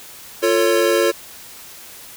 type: chord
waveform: square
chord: F augmented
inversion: none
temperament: equal with one note detuned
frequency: 349.2 / 447.4 / 554.4 Hz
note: F4 / A4 / C#5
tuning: 0 / +29 / 0 cents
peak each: -19 dBFS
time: 0.42-1.12 s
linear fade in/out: 20 ms
effects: white hiss -39 dBFS RMS until 2.16 s